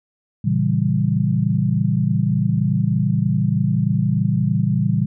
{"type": "chord", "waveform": "sine", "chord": "A# diminished seventh", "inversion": "none", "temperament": "equal with one note detuned", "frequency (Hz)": [115.27, 138.59, 164.81, 196], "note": ["A#2", "C#3", "E3", "G3"], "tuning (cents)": [-19, 0, 0, 0], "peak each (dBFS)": -21, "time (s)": [0.44, 5.06], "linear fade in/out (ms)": 10, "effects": []}